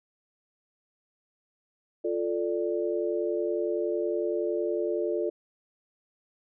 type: chord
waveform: sine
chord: D minor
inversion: first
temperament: equal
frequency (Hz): 349.2 / 440 / 587.3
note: F4 / A4 / D5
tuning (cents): 0 / 0 / 0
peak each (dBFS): -29 / -30 / -32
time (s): 2.04-5.3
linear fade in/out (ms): 10
effects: none